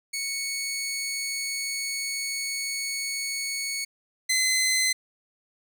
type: tone pair in turn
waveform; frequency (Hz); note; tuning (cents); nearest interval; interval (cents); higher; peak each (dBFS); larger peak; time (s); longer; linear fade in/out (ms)
15% pulse; 2217 / 2045; C#7 / C7; 0 / -40; minor second; 140; first; -22 / -15; second; 0.13-3.85 / 4.29-4.93; first; 10
effects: none